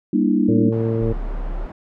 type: chord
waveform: sine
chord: E half-diminished seventh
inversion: first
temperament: just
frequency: 197.78 / 237.3 / 296.7 / 329.6 Hz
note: G3 / Bb3 / D4 / E4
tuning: +16 / +31 / +18 / 0 cents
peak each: -20 / -19 / -19 / -23 dBFS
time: 0.13-0.7 s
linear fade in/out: 5 ms
type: harmonic tone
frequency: 113.3 Hz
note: A#2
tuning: 49 cents flat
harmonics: 1 / 2 / 3 / 4 / 5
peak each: -21 / -25 / -26 / -23 / -33 dBFS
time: 0.48-1.13 s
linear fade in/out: 10 ms
type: band-pass noise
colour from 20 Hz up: pink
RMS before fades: -37 dBFS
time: 0.72-1.72 s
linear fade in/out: 5 ms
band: 120 to 1000 Hz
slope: 12 dB/octave
type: tone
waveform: sine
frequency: 35.16 Hz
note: C#1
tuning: 25 cents sharp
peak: -22 dBFS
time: 1.01-1.67 s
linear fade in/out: 20 ms
effects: none